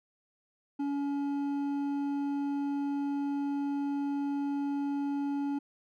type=tone with hard clipping; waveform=triangle; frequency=282.8 Hz; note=C#4; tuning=35 cents sharp; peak=-31 dBFS; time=0.79-5.59 s; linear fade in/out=10 ms; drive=10 dB; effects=none